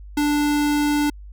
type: tone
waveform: square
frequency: 293.7 Hz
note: D4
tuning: in tune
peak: -18 dBFS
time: 0.17-1.1 s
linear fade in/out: 5 ms
effects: added 50 Hz sine -36 dBFS peak until 1.32 s